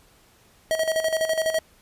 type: tone with tremolo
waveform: square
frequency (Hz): 640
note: D#5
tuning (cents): +49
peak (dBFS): -20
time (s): 0.71-1.59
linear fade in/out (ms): 0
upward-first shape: square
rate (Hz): 12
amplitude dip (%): 65
effects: pink hiss -57 dBFS RMS until 1.81 s + resampled to 32000 Hz